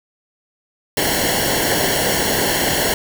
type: noise with comb filter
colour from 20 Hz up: pink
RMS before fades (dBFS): -18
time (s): 0.97-2.94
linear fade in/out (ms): 2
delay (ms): 0.81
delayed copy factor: -0.8
effects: none